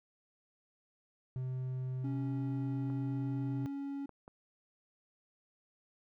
triangle tone, 128.6 Hz, C3, 30 cents flat, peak -33 dBFS, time 1.36-3.66 s, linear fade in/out 0 ms
triangle tone with pitch glide, 277.2 to 279 Hz, C#4 to C#4, 0 to +11 cents, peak -35 dBFS, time 2.04-4.06 s, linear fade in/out 5 ms, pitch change +11 cents, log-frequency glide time 2.82-3.63 s
clicks, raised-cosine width 1 ms, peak -37 dBFS, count 3, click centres 2.901 / 4.093 / 4.279 s
effects none

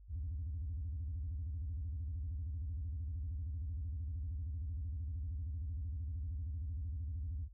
sine tone with vibrato, 77.3 Hz, D#2, 11 cents flat, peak -36 dBFS, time 0.08-7.49 s, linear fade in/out 50 ms, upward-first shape square, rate 13 Hz, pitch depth 230 cents each way, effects tanh soft clip ceiling -35 dBFS + added 50 Hz sine -54 dBFS peak until 7.53 s

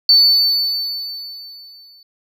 triangle tone with exponential decay, 4503 Hz, C#8, 26 cents sharp, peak -3 dBFS, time 0.09-2.03 s, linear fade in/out 2 ms, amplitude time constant 420 ms, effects tanh soft clip ceiling -4 dBFS

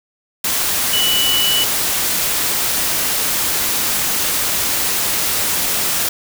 sine tone in noise, 2960 Hz, F#7, in tune, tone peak -15 dBFS, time 0.93-1.64 s, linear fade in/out 5 ms, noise white, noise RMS -18 dBFS, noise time 0.44-6.09 s, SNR 0 dB, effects none

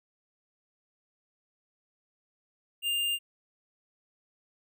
sine tone with hard clipping, 2804 Hz, F7, 6 cents sharp, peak -28 dBFS, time 2.82-3.19 s, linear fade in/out 50 ms, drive 14 dB, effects none

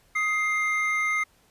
triangle tone pair together, 1254 / 2103 Hz, D#6 / C7, +13 / +8 cents, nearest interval major sixth, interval 895 cents, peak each -27 / -22 dBFS, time 0.15-1.24 s, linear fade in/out 10 ms, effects pink hiss -62 dBFS RMS until 1.5 s + resampled to 32000 Hz

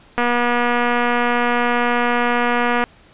click train, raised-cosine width 0.5 ms, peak -4 dBFS, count 642, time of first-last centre 0.18-2.84 s, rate 241 Hz, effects pink hiss -49 dBFS RMS until 3.13 s + resampled to 8000 Hz

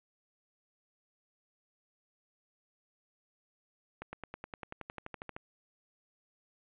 accelerating click train, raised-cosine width 0.5 ms, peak -26 dBFS, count 16, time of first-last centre 4.02-5.365 s, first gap 110 ms, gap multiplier 0.97, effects resampled to 8000 Hz + 9-bit

